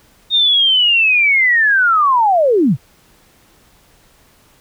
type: linear sweep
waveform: sine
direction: down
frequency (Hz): 3705 to 102.3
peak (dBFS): -9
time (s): 0.3-2.77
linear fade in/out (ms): 50
effects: pink hiss -51 dBFS RMS until 4.6 s